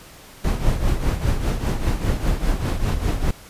brown noise with tremolo, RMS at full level -17 dBFS, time 0.44-3.31 s, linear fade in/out 5 ms, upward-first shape triangle, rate 5 Hz, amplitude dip 75%, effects pink hiss -44 dBFS RMS until 3.49 s + resampled to 32000 Hz

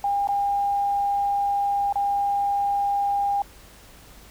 sine tone with dropouts, 805 Hz, G5, 46 cents sharp, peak -20 dBFS, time 0.04-3.42 s, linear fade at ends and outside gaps 2 ms, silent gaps 0.273-0.288 / 1.926-1.956 s, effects added 50 Hz sine -50 dBFS peak until 4.3 s + pink hiss -49 dBFS RMS until 4.3 s

